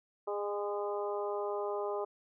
harmonic tone with a mistuned harmonic, 205 Hz, G#3, 22 cents flat, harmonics 2 / 3 / 4 / 5 / 6, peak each -35 / -39 / -41 / -43 / -45 dBFS, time 0.27-2.05 s, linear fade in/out 10 ms, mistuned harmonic 3, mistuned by -16 cents, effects none

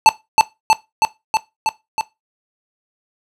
square tone with echo, 880 Hz, A5, in tune, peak -5 dBFS, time 0.06-0.09 s, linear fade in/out 0 ms, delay 320 ms, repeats 6, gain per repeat -2 dB, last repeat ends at 2.01 s, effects noise-tail reverb RT60 0.2 s tail -17 dB re dry + low-pass 9000 Hz 12 dB/octave

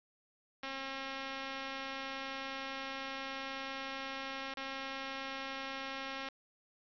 5% pulse tone with dropouts, 269.6 Hz, C#4, 48 cents flat, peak -28 dBFS, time 0.63-6.29 s, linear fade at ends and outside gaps 2 ms, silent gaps 4.54-4.57 s, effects resampled to 11025 Hz + 9-bit

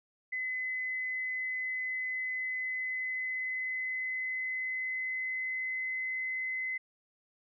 sine tone with pitch glide, 2026 to 2041 Hz, B6 to C7, +44 to -44 cents, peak -32 dBFS, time 0.32-6.78 s, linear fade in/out 10 ms, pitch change +12 cents, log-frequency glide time 2.58-6.12 s, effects none

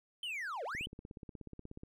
triangle linear two-way sweep, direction down then up, 3136 to 428.9 to 3136 Hz, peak -36 dBFS, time 0.23-0.86 s, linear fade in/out 2 ms, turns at 0.64 s
click train, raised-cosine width 3 ms, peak -34 dBFS, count 19, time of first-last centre 0.75-1.834 s, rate 16.6 Hz
effects none

